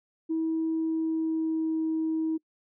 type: tone with pitch glide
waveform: sine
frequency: 322.6 to 319.3 Hz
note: E4 to D#4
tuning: -37 to +45 cents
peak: -24 dBFS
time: 0.29-2.38 s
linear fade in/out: 20 ms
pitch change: -18 cents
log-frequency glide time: 0.73-1.83 s
effects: noise-tail reverb RT60 0.1 s tail -25 dB re dry + tanh soft clip ceiling -21 dBFS